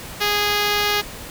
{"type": "tone with notch filter", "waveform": "5% pulse", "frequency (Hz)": 413.4, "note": "G#4", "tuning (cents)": -8, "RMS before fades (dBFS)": -20, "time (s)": [0.2, 1.02], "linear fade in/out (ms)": 20, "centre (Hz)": 9200, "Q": 1.1, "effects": ["pink hiss -35 dBFS RMS until 1.3 s"]}